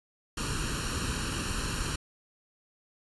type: noise with comb filter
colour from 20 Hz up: pink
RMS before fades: -32 dBFS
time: 0.37-1.96 s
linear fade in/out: 5 ms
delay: 0.71 ms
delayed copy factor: +0.75
effects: resampled to 24000 Hz